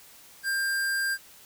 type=tone; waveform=square; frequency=1593 Hz; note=G6; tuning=27 cents sharp; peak=-26 dBFS; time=0.43-1.18 s; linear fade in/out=50 ms; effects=white hiss -52 dBFS RMS until 1.45 s